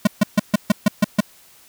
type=tone bursts; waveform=square; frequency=207.7 Hz; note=G#3; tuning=in tune; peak=-11 dBFS; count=8; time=0.05-1.206 s; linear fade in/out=5 ms; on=22 ms; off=140 ms; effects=white hiss -50 dBFS RMS until 1.68 s